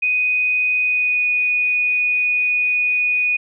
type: tone with pitch glide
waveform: sine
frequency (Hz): 2493 to 2474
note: D#7 to D#7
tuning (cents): +3 to -10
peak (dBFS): -15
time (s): 0.02-3.37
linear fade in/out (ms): 10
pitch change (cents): -13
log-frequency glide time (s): 0.82-1.25
effects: none